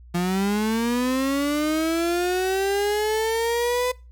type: linear sweep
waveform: 35% pulse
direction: up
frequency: 172.2 to 503 Hz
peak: -19 dBFS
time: 0.14-3.92 s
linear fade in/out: 10 ms
effects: noise-tail reverb RT60 0.3 s tail -23 dB re dry + added 60 Hz sine -43 dBFS peak until 4.11 s